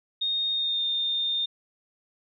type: tone with pitch glide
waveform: sine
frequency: 3699 to 3635 Hz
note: A#7 to A#7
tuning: -14 to -44 cents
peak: -24 dBFS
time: 0.21-1.46 s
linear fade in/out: 10 ms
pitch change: -30 cents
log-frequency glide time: 0.52-0.83 s
effects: none

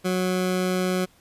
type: tone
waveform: 20% pulse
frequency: 183.7 Hz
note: F#3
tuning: 12 cents flat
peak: -17 dBFS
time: 0.04-1.06 s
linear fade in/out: 20 ms
effects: pink hiss -58 dBFS RMS until 1.2 s + resampled to 32000 Hz

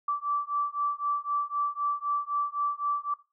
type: beating tone pair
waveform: sine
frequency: 1160 / 1163.9 Hz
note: D6 / D6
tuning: -22 / -16 cents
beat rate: 3.9 Hz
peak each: -30 dBFS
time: 0.08-3.14 s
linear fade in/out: 5 ms
effects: noise-tail reverb RT60 0.3 s tail -18 dB re dry

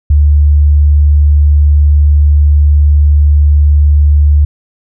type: tone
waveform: sine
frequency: 73.42 Hz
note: D2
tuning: in tune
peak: -3 dBFS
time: 0.1-4.45 s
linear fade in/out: 5 ms
effects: none

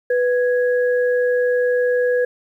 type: tone pair together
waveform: sine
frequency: 493.9 / 1661.3 Hz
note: B4 / G#6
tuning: 0 / 0 cents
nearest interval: octave + major sixth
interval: 2100 cents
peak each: -15 / -25 dBFS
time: 0.1-2.25 s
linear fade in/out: 5 ms
effects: 9-bit

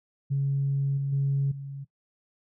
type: tone with level steps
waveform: sine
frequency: 138.59 Hz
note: C#3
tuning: in tune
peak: -22 / -25 / -21 / -34 dBFS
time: 0.3-1.85 s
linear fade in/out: 20 ms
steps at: 0.97 / 1.12 / 1.51 s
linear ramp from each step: 10 ms
effects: noise-tail reverb RT60 0.1 s tail -19 dB re dry + tanh soft clip ceiling -18 dBFS

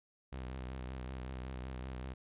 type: tone with vibrato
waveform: sawtooth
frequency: 64.1 Hz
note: C2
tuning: 35 cents flat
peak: -37 dBFS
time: 0.32-2.14 s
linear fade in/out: 10 ms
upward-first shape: triangle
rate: 5.3 Hz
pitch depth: 68 cents each way
effects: resampled to 8000 Hz

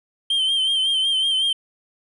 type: tone with vibrato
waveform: triangle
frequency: 3136 Hz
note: G7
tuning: in tune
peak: -16 dBFS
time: 0.3-1.53 s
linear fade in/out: 5 ms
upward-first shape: sine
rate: 5.4 Hz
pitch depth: 48 cents each way
effects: resampled to 24000 Hz

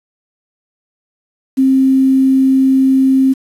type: tone with quantisation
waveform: sine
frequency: 265.4 Hz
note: C4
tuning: 25 cents sharp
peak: -7 dBFS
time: 1.57-3.34 s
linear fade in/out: 20 ms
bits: 6
effects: resampled to 32000 Hz

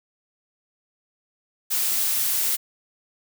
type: noise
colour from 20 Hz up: blue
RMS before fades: -23 dBFS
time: 1.7-2.57 s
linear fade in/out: 20 ms
effects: none

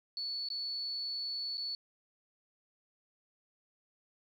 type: tone with dropouts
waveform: sine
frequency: 4435 Hz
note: C#8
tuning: in tune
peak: -35 dBFS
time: 0.17-1.75 s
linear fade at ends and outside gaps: 1 ms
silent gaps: 0.487-0.502 / 1.572-1.579 s
effects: 11-bit

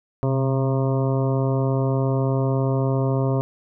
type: harmonic tone with a mistuned harmonic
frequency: 134.3 Hz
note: C3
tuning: 46 cents sharp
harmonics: 1 / 2 / 3 / 4 / 5 / 7 / 8 / 9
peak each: -20 / -27 / -27 / -29 / -31 / -35 / -37 / -41 dBFS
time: 0.23-3.41 s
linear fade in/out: 0 ms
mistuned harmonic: 1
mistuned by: -44 cents
effects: none

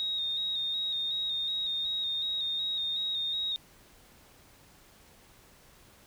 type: tone with vibrato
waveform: sine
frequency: 3729 Hz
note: A#7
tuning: in tune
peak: -29 dBFS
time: 0-3.56 s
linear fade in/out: 0 ms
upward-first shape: square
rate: 2.7 Hz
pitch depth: 27 cents each way
effects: pink hiss -58 dBFS RMS until 6.06 s

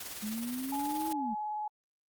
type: noise with tremolo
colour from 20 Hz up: white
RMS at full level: -40 dBFS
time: 0-1.13 s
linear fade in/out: 5 ms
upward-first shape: triangle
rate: 19 Hz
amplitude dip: 55%
type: linear two-way sweep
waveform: sine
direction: up then down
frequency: 207.7 to 323.3 to 207.7 Hz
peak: -34 dBFS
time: 0.22-1.35 s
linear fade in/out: 20 ms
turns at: 1.1 s
type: tone with vibrato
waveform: sine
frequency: 847 Hz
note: G#5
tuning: 34 cents sharp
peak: -33 dBFS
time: 0.72-1.68 s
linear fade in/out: 5 ms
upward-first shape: sine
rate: 19 Hz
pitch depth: 15 cents each way
effects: Opus 48 kbps

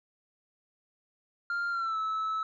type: tone with pitch glide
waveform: sine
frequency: 1396.9 to 1303.4 Hz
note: F6 to E6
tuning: 0 to -20 cents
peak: -26 dBFS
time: 1.5-2.43 s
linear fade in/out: 2 ms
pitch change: -120 cents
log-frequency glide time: 1.7-1.98 s
effects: tanh soft clip ceiling -28 dBFS

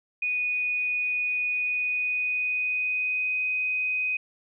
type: tone with pitch glide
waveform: sine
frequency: 2476 to 2505 Hz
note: D#7 to D#7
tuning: -9 to +11 cents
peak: -24 dBFS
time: 0.22-4.17 s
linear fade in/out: 5 ms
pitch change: +20 cents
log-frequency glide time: 1.54-3.4 s
effects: none

